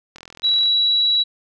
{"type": "click train", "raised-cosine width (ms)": 0.2, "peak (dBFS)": -21, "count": 22, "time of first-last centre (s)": [0.16, 0.658], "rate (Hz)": 42.2}
{"type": "tone", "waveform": "sine", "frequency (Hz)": 3907, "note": "B7", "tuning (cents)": -19, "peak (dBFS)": -14, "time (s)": [0.43, 1.24], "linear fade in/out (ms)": 20}
{"effects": []}